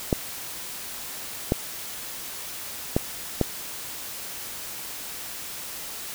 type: clicks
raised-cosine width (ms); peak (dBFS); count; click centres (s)
2; -6; 4; 0.128 / 1.521 / 2.965 / 3.413
effects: white hiss -36 dBFS RMS until 6.14 s